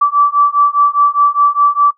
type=beating tone pair; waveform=sine; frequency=1156 / 1160.9 Hz; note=D6 / D6; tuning=-28 / -20 cents; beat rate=4.9 Hz; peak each=-11 dBFS; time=0.01-1.91 s; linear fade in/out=10 ms; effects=noise-tail reverb RT60 0.1 s tail -17 dB re dry